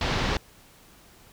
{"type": "low-pass noise", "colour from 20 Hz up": "pink", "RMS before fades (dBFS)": -26, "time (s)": [0.01, 0.37], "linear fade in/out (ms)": 2, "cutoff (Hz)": 4900, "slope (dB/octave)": 24, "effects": ["pink hiss -54 dBFS RMS until 1.32 s"]}